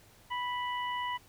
harmonic tone, 986 Hz, B5, 3 cents flat, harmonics 1 / 2 / 3, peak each -33 / -39 / -42 dBFS, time 0.3-1.18 s, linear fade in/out 20 ms, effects added 103 Hz sine -65 dBFS peak until 1.28 s + pink hiss -60 dBFS RMS until 1.28 s

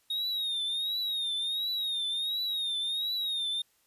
triangle tone with vibrato, 3729 Hz, A#7, in tune, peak -28 dBFS, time 0.1-3.62 s, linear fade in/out 5 ms, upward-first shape triangle, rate 1.4 Hz, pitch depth 110 cents each way, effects white hiss -69 dBFS RMS until 3.86 s + resampled to 32000 Hz

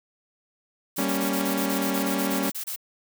blue noise bursts, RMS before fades -32 dBFS, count 15, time 0.96-2.762 s, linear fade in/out 10 ms, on 94 ms, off 28 ms
sawtooth chord, G diminished, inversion none, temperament equal, 196 / 233.1 / 277.2 Hz, G3 / Bb3 / Db4, 0 / 0 / 0 cents, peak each -24 / -28 / -23 dBFS, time 0.98-2.5 s, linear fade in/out 5 ms
effects none

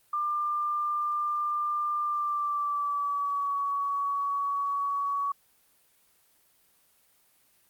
sine tone with pitch glide, 1194 to 1127 Hz, D6 to C#6, +28 to +28 cents, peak -26 dBFS, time 0.13-5.32 s, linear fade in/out 5 ms, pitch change -100 cents, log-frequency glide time 2.02-3.56 s, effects white hiss -65 dBFS RMS until 7.69 s + Opus 32 kbps

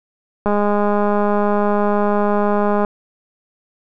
click train, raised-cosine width 1 ms, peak -5 dBFS, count 493, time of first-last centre 0.46-2.848 s, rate 206 Hz, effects none

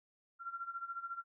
sine tone with tremolo, 1372 Hz, F6, 31 cents flat, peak -37 dBFS, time 0.39-1.24 s, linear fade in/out 50 ms, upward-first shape sine, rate 14 Hz, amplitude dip 80%, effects none

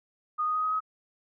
sine tone with pitch steps, 1233 / 1242.3 / 1251.7 / 1261.1 / 1270.6 Hz, D#6 / D#6 / D#6 / D#6 / D#6, -16 / -3 / +10 / +23 / +36 cents, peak -25 dBFS, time 0.38-0.805 s, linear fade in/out 20 ms, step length 85 ms, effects none

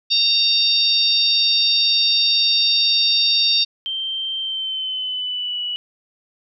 harmonic tone, 922 Hz, A#5, 19 cents flat, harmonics 3 / 4 / 5 / 6, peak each -25 / -17 / -18 / -24 dBFS, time 0.1-3.65 s, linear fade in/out 20 ms
sine tone with pitch glide, 3136 to 2943 Hz, G7 to F#7, 0 to -10 cents, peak -22 dBFS, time 3.86-5.76 s, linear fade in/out 0 ms, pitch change -110 cents, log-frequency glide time 4.4-5.6 s
effects none

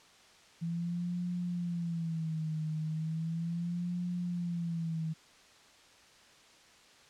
sine tone with vibrato, 166.2 Hz, E3, 15 cents sharp, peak -32 dBFS, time 0.61-5.14 s, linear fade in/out 20 ms, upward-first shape sine, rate 0.36 Hz, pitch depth 110 cents each way, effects white hiss -59 dBFS RMS until 7.09 s + low-pass 6000 Hz 12 dB/octave

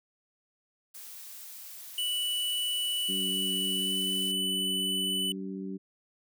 blue noise, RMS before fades -45 dBFS, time 0.94-4.32 s, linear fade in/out 10 ms
square tone with pitch glide, 2960 to 2989 Hz, F#7 to F#7, 0 to +17 cents, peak -29 dBFS, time 1.98-5.32 s, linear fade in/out 2 ms, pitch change +17 cents, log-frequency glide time 3.71-3.96 s
harmonic tone, 96 Hz, G2, 36 cents flat, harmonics 2 / 3 / 4, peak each -36 / -40 / -42 dBFS, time 3.08-5.78 s, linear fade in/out 20 ms
effects none

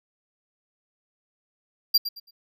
square tone with echo, 4751 Hz, D8, 19 cents sharp, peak -15 dBFS, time 1.94-1.98 s, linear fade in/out 10 ms, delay 110 ms, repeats 3, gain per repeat -12 dB, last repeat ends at 2.31 s, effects none

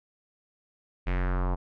square tone with low-pass filter sweep, 45.27 Hz, F#1, 37 cents flat, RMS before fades -27 dBFS, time 1.06-1.56 s, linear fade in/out 20 ms, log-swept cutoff 2400 to 920 Hz, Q 2.7, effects none

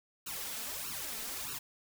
white noise with flanger, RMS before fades -40 dBFS, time 0.26-1.59 s, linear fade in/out 10 ms, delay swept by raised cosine 0.72 to 4.62 ms, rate 1.6 Hz, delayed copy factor +0.95, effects none

